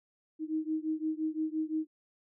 sine beating tone pair, 311.5 / 317.3 Hz, D#4 / D#4, +2 / +34 cents, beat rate 5.8 Hz, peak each -33 / -34 dBFS, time 0.39-1.87 s, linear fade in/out 50 ms, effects none

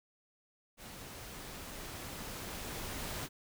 pink noise with level ramp, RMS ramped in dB -49 to -40 dBFS, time 0.77-3.29 s, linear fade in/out 50 ms, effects none

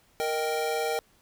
square chord, Eb major, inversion second, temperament equal, 466.2 / 622.3 / 784 Hz, Bb4 / Eb5 / G5, 0 / 0 / 0 cents, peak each -30 / -34 / -32 dBFS, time 0.2-0.99 s, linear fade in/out 0 ms, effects pink hiss -63 dBFS RMS until 1.21 s

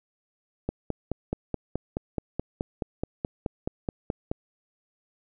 click train, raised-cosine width 2 ms, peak -14 dBFS, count 18, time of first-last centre 0.69-4.315 s, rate 4.69 Hz, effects none

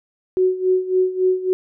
sine tone with tremolo, 370.9 Hz, F#4, 4 cents sharp, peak -12 dBFS, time 0.37-1.53 s, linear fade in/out 0 ms, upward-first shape sine, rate 3.6 Hz, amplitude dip 80%, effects none

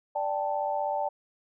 sine chord, D suspended fourth, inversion none, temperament equal, 587.3 / 784 / 880 Hz, D5 / G5 / A5, 0 / 0 / 0 cents, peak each -31 dBFS, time 0.15-1.09 s, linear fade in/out 10 ms, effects none

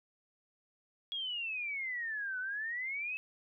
sine exponential two-way sweep, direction down then up, 3338 to 1480 to 2613 Hz, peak -35 dBFS, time 1.12-3.17 s, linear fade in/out 0 ms, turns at 2.39 s, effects none

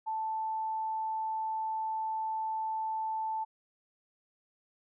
sine tone, 880 Hz, A5, in tune, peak -31 dBFS, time 0.06-3.45 s, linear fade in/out 20 ms, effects none

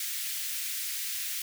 white high-pass noise, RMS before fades -34 dBFS, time 0-1.42 s, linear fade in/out 2 ms, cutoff 1800 Hz, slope 24 dB/octave, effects none

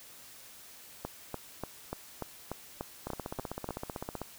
two click trains, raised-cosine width 1 ms, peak -22 / -21 dBFS, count 19 / 10, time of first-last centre 3.07-4.216 / 1.05-3.689 s, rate 15.7 / 3.41 Hz, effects white hiss -52 dBFS RMS until 4.38 s

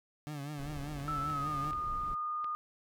30% pulse tone with vibrato, 145.2 Hz, D3, 19 cents flat, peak -36 dBFS, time 0.27-1.71 s, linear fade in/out 0 ms, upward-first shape triangle, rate 5.1 Hz, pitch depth 100 cents each way
brown noise, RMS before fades -45 dBFS, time 0.58-2.15 s, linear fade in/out 10 ms
clicks, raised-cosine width 0.3 ms, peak -33 dBFS, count 6, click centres 1 / 1.108 / 1.3 / 1.646 / 1.732 / 2.444 s
sine tone with pitch glide, 1318.5 to 1223.1 Hz, E6 to D#6, 0 to -30 cents, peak -33 dBFS, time 1.08-2.55 s, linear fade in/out 0 ms, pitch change -130 cents, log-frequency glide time 1.27-1.51 s
effects none

